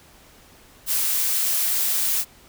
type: noise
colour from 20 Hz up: blue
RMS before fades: -22 dBFS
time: 0.86-2.25 s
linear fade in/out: 50 ms
effects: pink hiss -51 dBFS RMS until 2.48 s